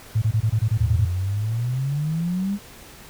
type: tone bursts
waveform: sine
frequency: 109.7 Hz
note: A2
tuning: 5 cents flat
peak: -16 dBFS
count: 10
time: 0.15-1.057 s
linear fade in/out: 10 ms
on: 70 ms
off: 23 ms
type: exponential sweep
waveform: sine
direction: up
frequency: 73.6 to 207.7 Hz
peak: -21 dBFS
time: 0.78-2.59 s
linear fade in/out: 50 ms
effects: pink hiss -44 dBFS RMS until 3.09 s